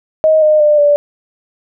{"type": "tone with pitch steps", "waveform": "sine", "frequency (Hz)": [628, 612.6, 597.6, 582.9], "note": ["D#5", "D#5", "D5", "D5"], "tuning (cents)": [16, -27, 30, -13], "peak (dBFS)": -6, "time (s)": [0.24, 0.96], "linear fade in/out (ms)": 0, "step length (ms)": 180, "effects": []}